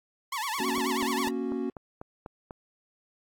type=tone with vibrato; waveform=sawtooth; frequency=987.8 Hz; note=B5; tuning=in tune; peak=-26 dBFS; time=0.32-1.29 s; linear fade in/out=5 ms; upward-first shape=sine; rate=9.3 Hz; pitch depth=250 cents each way
type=chord; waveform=triangle; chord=F# major; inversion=first; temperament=equal with one note detuned; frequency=235.7 / 277.2 / 370 Hz; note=A#3 / C#4 / F#4; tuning=+19 / 0 / 0 cents; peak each=-31 dBFS; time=0.6-1.7 s; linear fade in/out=2 ms
type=click train; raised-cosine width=1 ms; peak=-26 dBFS; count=8; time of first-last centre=0.78-2.508 s; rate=4.05 Hz
effects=AAC 64 kbps